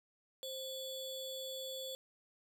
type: ring-modulated tone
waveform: square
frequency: 1975 Hz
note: B6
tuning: in tune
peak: -39 dBFS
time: 0.43-1.95 s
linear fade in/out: 0 ms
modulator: 1450 Hz
effects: none